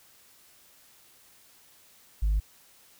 sine tone, 51.7 Hz, G#1, 7 cents flat, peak -20 dBFS, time 2.22-2.4 s, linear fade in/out 10 ms, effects tanh soft clip ceiling -20 dBFS + white hiss -58 dBFS RMS until 2.99 s

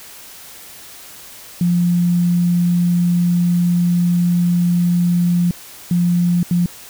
sine tone bursts at uneven times, 174.8 Hz, F3, 2 cents sharp, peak -12 dBFS, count 3, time 1.61-5.51 / 5.91-6.43 / 6.51-6.66 s, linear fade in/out 2 ms, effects white hiss -38 dBFS RMS until 6.89 s

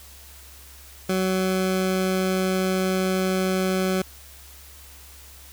20% pulse tone, 187.3 Hz, F#3, 21 cents sharp, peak -16 dBFS, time 1.09-4.02 s, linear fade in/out 5 ms, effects added 68 Hz sine -47 dBFS peak until 5.52 s + white hiss -47 dBFS RMS until 5.52 s

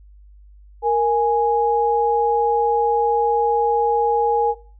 sine tone pair together, 466.2 / 830.7 Hz, A#4 / G#5, 0 / 0 cents, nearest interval minor seventh, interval 1000 cents, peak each -18 / -17 dBFS, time 0.82-4.55 s, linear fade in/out 50 ms, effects noise-tail reverb RT60 0.4 s tail -19 dB re dry + added 50 Hz sine -43 dBFS peak until 4.79 s

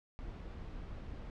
brown noise, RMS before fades -45 dBFS, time 0.19-1.3 s, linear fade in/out 0 ms, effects low-pass 4000 Hz 12 dB/octave

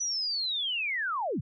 sine linear sweep, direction down, 5980 to 82.41 Hz, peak -28 dBFS, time 0-1.41 s, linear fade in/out 10 ms, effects none

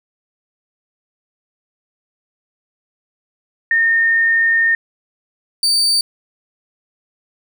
sine / 35% pulse tone pair in turn, 1828 / 4606 Hz, A#6 / D8, -34 / -34 cents, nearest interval octave + major third, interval 1600 cents, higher second, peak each -11 dBFS, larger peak neither, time 3.71-4.75 / 5.63-6.01 s, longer first, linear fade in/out 2 ms, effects none

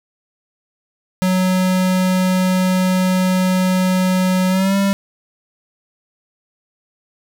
square tone with pitch glide, 185 to 197.14 Hz, F#3 to G3, 0 to +10 cents, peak -14 dBFS, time 1.22-4.93 s, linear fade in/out 0 ms, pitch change +110 cents, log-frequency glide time 4.49-4.76 s, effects none

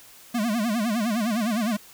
square tone with vibrato, 222.4 Hz, A3, 19 cents sharp, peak -23 dBFS, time 0.34-1.77 s, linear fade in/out 10 ms, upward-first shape sine, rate 9.8 Hz, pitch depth 160 cents each way, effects white hiss -49 dBFS RMS until 1.93 s

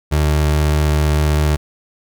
30% pulse tone, 75.4 Hz, D2, 46 cents sharp, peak -10 dBFS, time 0.11-1.57 s, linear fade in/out 20 ms, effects none

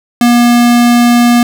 square tone, 239.6 Hz, A#3, 48 cents sharp, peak -5 dBFS, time 0.21-1.43 s, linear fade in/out 2 ms, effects none

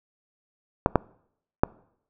clicks, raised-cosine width 1 ms, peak -3 dBFS, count 3, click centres 0.861 / 0.957 / 1.635 s, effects noise-tail reverb RT60 0.7 s tail -24 dB re dry

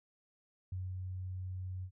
sine tone with ADSR envelope, 92.5 Hz, F#2, in tune, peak -36 dBFS, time 0.72-1.91 s, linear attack 4 ms, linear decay 210 ms, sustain -2 dB, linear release 76 ms, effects none

